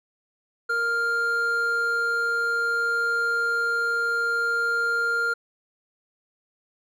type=tone pair together; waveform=triangle; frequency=466.4 / 1399.8 Hz; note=A#4 / F6; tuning=+1 / +4 cents; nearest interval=octave + perfect fifth; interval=1903 cents; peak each=-30 / -20 dBFS; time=0.69-5.34 s; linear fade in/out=10 ms; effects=none